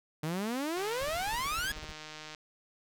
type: exponential sweep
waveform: sawtooth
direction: up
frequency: 149.2 to 1706 Hz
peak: -28 dBFS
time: 0.23-1.72 s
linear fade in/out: 5 ms
type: click train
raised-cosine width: 0.2 ms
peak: -27 dBFS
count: 244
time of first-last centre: 0.77-2.348 s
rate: 154 Hz
type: noise with tremolo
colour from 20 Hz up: brown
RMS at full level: -41 dBFS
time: 1.01-1.93 s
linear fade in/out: 0 ms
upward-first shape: sine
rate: 16 Hz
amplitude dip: 100%
effects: none